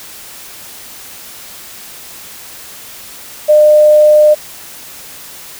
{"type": "tone", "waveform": "sine", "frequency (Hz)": 604, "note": "D5", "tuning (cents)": 48, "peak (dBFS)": -3, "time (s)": [3.48, 4.35], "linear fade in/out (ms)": 20, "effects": ["white hiss -32 dBFS RMS until 5.59 s"]}